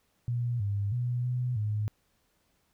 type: tone with pitch steps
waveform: sine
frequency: 120.3 / 101 / 122.4 / 124.5 / 105.9 Hz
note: B2 / G#2 / B2 / B2 / G#2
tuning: -45 / -48 / -15 / +14 / +34 cents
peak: -27 dBFS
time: 0.28-1.88 s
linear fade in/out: 0 ms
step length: 320 ms
effects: pink hiss -72 dBFS RMS until 2.73 s